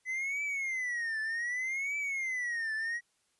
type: tone with vibrato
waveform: triangle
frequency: 2011 Hz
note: B6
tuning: 31 cents sharp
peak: -30 dBFS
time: 0.05-3.01 s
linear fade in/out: 50 ms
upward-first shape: triangle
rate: 0.65 Hz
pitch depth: 250 cents each way
effects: white hiss -74 dBFS RMS until 3.39 s + resampled to 24000 Hz